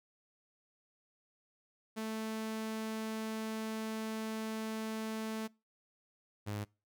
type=tone pair in turn; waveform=sawtooth; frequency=220 / 103.83 Hz; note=A3 / G#2; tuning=0 / 0 cents; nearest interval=octave + minor second; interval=1300 cents; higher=first; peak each=-33 / -33 dBFS; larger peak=neither; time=1.96-5.48 / 6.46-6.65 s; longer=first; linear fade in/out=20 ms; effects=noise-tail reverb RT60 0.3 s tail -25 dB re dry